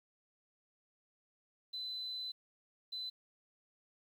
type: tone bursts at uneven times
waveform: sine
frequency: 4021 Hz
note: B7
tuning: 30 cents sharp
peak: -39 dBFS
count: 2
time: 1.73-2.32 / 2.92-3.1 s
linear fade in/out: 10 ms
effects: 11-bit

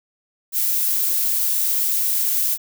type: noise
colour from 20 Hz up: violet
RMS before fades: -20 dBFS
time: 0.52-2.58 s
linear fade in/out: 50 ms
effects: none

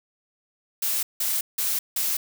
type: noise bursts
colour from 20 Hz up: blue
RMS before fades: -25 dBFS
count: 4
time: 0.82-2.17 s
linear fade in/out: 5 ms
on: 210 ms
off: 170 ms
effects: none

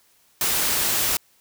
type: noise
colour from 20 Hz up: white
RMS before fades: -22 dBFS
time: 0.41-1.17 s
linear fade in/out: 2 ms
effects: white hiss -60 dBFS RMS until 1.4 s

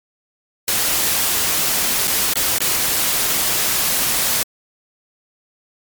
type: noise with dropouts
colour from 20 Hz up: white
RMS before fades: -18 dBFS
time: 0.68-4.43 s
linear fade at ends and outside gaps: 1 ms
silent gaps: 2.073-2.078 / 2.336-2.356 / 2.584-2.604 s
effects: MP3 96 kbps

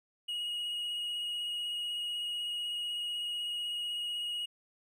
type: tone with vibrato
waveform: triangle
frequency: 2888 Hz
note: F#7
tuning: 43 cents flat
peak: -32 dBFS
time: 0.28-4.46 s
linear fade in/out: 10 ms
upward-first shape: triangle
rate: 16 Hz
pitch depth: 18 cents each way
effects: none

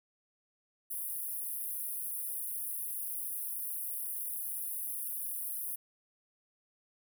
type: high-pass noise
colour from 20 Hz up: pink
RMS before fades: -38 dBFS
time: 0.9-5.76 s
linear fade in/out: 10 ms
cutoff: 9700 Hz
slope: 96 dB/octave
effects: none

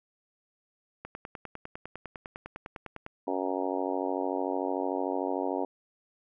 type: click train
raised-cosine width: 0.5 ms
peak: -24 dBFS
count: 21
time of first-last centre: 1.05-3.064 s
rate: 9.93 Hz
type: harmonic tone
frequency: 93.4 Hz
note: F#2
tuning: 17 cents sharp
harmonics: 3 / 4 / 5 / 6 / 7 / 8 / 9 / 10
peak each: -34 / -35 / -36 / -37 / -37 / -38 / -39 / -39 dBFS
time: 3.27-5.65 s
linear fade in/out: 5 ms
effects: none

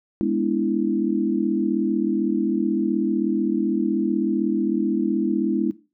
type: chord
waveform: sine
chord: E dominant seventh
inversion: first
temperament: equal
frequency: 207.7 / 246.9 / 293.7 / 329.6 Hz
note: G#3 / B3 / D4 / E4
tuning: 0 / 0 / 0 / 0 cents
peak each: -24 / -26 / -25 / -23 dBFS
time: 0.21-5.71 s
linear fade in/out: 0 ms
effects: noise-tail reverb RT60 0.3 s tail -17 dB re dry

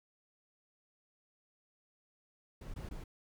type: noise bursts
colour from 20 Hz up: brown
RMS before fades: -44 dBFS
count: 3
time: 2.61-3.04 s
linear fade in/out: 5 ms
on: 130 ms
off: 20 ms
effects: none

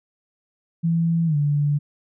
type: tone with pitch glide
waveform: sine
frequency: 166.5 to 145.79 Hz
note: E3 to D3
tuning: +18 to -12 cents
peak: -17 dBFS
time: 0.83-1.79 s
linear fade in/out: 20 ms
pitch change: -230 cents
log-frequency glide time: 1.26-1.36 s
effects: none

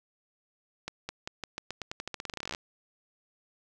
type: accelerating click train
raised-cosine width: 0.2 ms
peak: -18 dBFS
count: 25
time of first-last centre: 0.88-2.549 s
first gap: 210 ms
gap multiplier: 0.88
effects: none

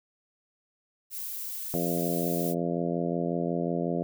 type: noise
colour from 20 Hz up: violet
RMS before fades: -36 dBFS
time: 1.1-2.55 s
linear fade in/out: 50 ms
type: harmonic tone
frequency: 85.5 Hz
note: F2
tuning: 36 cents flat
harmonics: 2 / 3 / 4 / 5 / 6 / 7 / 8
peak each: -31 / -33 / -34 / -35 / -36 / -36 / -37 dBFS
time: 1.74-4.03 s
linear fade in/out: 0 ms
effects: none

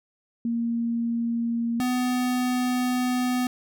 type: tone pair in turn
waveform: sine / square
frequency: 233.1 / 250.1 Hz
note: A#3 / B3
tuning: 0 / +22 cents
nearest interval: minor second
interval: 122 cents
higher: second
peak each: -23 dBFS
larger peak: neither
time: 0.45-1.8 / 1.8-3.47 s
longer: second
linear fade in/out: 2 ms
effects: none

